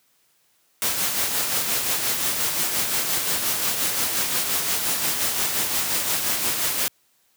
white noise with tremolo, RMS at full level -22 dBFS, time 0.82-6.88 s, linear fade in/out 0 ms, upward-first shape sine, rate 5.7 Hz, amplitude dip 40%, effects white hiss -64 dBFS RMS until 7.36 s + high-pass 80 Hz 12 dB/octave

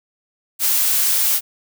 blue noise, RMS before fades -17 dBFS, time 0.59-1.41 s, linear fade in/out 50 ms, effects none

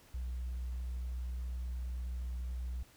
sine tone, 61.74 Hz, B1, in tune, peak -34 dBFS, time 0.14-2.83 s, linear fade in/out 5 ms, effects tanh soft clip ceiling -34 dBFS + pink hiss -62 dBFS RMS until 2.96 s

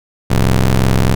25% pulse ring-modulated tone, 65.41 Hz, C2, in tune, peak -3 dBFS, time 0.3-1.15 s, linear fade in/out 10 ms, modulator 54.3 Hz, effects none

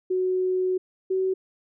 sine tone pair in turn, 370 / 377.3 Hz, F#4 / F#4, 0 / +34 cents, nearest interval unison, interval 34 cents, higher second, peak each -21 dBFS, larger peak neither, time 0.1-0.78 / 1.1-1.34 s, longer first, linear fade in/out 10 ms, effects none

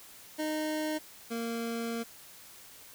25% pulse tone pair in turn, 308.6 / 231.2 Hz, D#4 / A#3, -14 / -14 cents, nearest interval perfect fourth, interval 500 cents, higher first, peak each -27 / -29 dBFS, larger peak first, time 0.38-0.99 / 1.3-2.04 s, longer second, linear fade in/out 20 ms, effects white hiss -52 dBFS RMS until 2.94 s

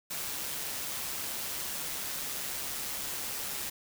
white noise with amplitude modulation, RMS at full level -35 dBFS, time 0.1-3.7 s, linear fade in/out 10 ms, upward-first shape sine, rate 138 Hz, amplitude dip 30%, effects none

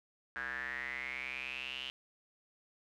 square tone with band-pass filter sweep, 65 Hz, C2, 11 cents flat, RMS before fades -41 dBFS, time 0.36-1.9 s, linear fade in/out 0 ms, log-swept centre 1600 to 3000 Hz, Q 10, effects none

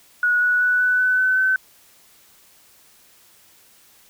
sine tone with pitch steps, 1459 / 1470 / 1481.1 / 1492.2 / 1503.5 / 1514.8 / 1526.2 Hz, F#6 / F#6 / F#6 / F#6 / F#6 / F#6 / G6, -25 / -12 / +1 / +14 / +27 / +40 / -47 cents, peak -15 dBFS, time 0.23-1.56 s, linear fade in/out 2 ms, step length 190 ms, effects white hiss -53 dBFS RMS until 4.09 s

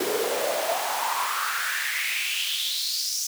pink noise with high-pass filter sweep, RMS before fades -27 dBFS, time 0-3.27 s, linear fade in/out 5 ms, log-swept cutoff 370 to 6000 Hz, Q 4.7, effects none

